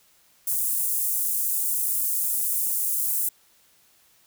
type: high-pass noise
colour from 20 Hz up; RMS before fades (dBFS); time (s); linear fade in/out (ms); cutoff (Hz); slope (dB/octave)
pink; -25; 0.47-3.29; 5; 9500; 24
effects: white hiss -60 dBFS RMS until 4.26 s